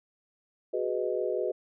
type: chord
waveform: sine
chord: G# minor seventh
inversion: third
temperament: equal with one note detuned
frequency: 370 / 415.3 / 495.9 / 622.3 Hz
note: F#4 / G#4 / B4 / D#5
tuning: 0 / 0 / +7 / 0 cents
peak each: -32 / -33 / -32 / -34 dBFS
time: 0.73-1.52 s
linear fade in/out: 10 ms
effects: none